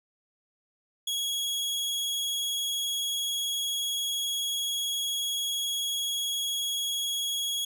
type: tone with vibrato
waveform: sawtooth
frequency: 3322 Hz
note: G#7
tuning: in tune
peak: -25 dBFS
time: 1.07-7.65 s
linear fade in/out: 5 ms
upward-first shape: square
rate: 20 Hz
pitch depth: 15 cents each way
effects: none